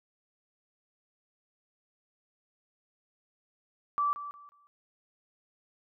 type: tone with echo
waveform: sine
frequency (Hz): 1161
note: D6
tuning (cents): -20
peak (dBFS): -25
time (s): 3.98-4.13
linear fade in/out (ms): 0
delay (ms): 180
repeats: 3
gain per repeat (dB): -12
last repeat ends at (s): 4.67
effects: none